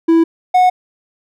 triangle tone pair in turn, 329.6 / 732.3 Hz, E4 / F#5, 0 / -18 cents, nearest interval octave + major second, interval 1382 cents, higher second, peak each -5 dBFS, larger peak neither, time 0.08-0.24 / 0.54-0.7 s, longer neither, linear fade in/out 10 ms, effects none

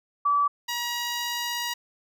sine / 10% pulse tone pair in turn, 1152 / 956.2 Hz, D6 / A#5, -34 / +44 cents, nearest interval minor third, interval 322 cents, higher first, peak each -19 dBFS, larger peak neither, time 0.25-0.48 / 0.68-1.74 s, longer second, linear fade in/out 10 ms, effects none

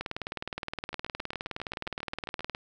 two click trains, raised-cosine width 0.3 ms, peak -17 / -24 dBFS, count 50 / 12, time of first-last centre 0.01-2.549 / 0.93-2.407 s, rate 19.3 / 7.45 Hz, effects none

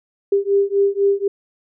sine beating tone pair, 396.5 / 400.5 Hz, G4 / G4, +20 / +37 cents, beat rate 4 Hz, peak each -17 dBFS, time 0.32-1.28 s, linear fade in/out 5 ms, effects none

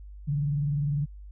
sine tone with vibrato, 144.7 Hz, D3, 25 cents flat, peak -24 dBFS, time 0.27-1.06 s, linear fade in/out 20 ms, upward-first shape triangle, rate 20 Hz, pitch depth 140 cents each way, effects added 50 Hz sine -41 dBFS peak until 1.31 s

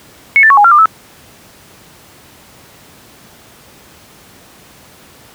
sine tone with pitch steps, 2201 / 1770 / 1110 / 824 / 1374 / 1196 / 1307 Hz, C#7 / A6 / C#6 / G#5 / F6 / D6 / E6, -13 / +10 / +2 / -14 / -29 / +31 / -15 cents, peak -3 dBFS, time 0.36-0.857 s, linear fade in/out 0 ms, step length 71 ms, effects pink hiss -41 dBFS RMS until 5.34 s + high-pass 80 Hz 12 dB/octave

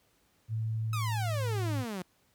sine tone with pitch glide, 111 to 109.03 Hz, A2 to A2, +16 to -15 cents, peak -29 dBFS, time 0.48-1.85 s, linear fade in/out 50 ms, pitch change -31 cents, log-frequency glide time 0.89-1.31 s
sawtooth exponential sweep, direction down, 1300 to 174.61 Hz, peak -31 dBFS, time 0.93-2.02 s, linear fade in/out 2 ms
effects pink hiss -69 dBFS RMS until 2.34 s + high-pass 60 Hz 12 dB/octave

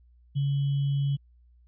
sine tone with sample-and-hold, 140.1 Hz, C#3, 19 cents sharp, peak -23 dBFS, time 0.35-1.17 s, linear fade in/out 20 ms, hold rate 3150 Hz, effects added 60 Hz sine -55 dBFS peak until 1.67 s + resampled to 11025 Hz

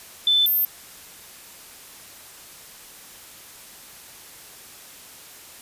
sine tone pair in turn, 3520 / 13290 Hz, A7 / G#9, 0 / 0 cents, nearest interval octave + major seventh, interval 2300 cents, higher second, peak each -15 / -17 dBFS, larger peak first, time 0.27-0.46 / 0.46-0.65 s, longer neither, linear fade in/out 2 ms, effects white hiss -44 dBFS RMS until 5.61 s + resampled to 32000 Hz

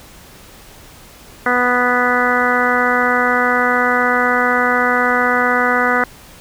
harmonic tone, 246.9 Hz, B3, in tune, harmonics 1 / 2 / 3 / 4 / 5 / 6 / 7 / 8, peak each -22 / -20 / -21 / -23 / -19 / -18 / -23 / -21 dBFS, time 1.46-6.04 s, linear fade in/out 2 ms, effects pink hiss -41 dBFS RMS until 6.4 s

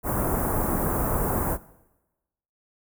pink band-stop noise, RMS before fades -25 dBFS, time 0.03-1.58 s, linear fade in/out 50 ms, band 1300 to 11000 Hz, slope 24 dB/octave, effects noise-tail reverb RT60 1.0 s tail -19 dB re dry

